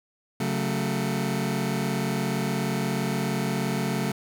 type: chord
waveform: sawtooth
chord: F# minor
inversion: second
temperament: just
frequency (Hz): 138.75 / 185 / 222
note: C#3 / F#3 / A3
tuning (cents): +2 / 0 / +16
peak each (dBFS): -25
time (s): 0.4-4.12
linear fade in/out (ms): 5
effects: 10-bit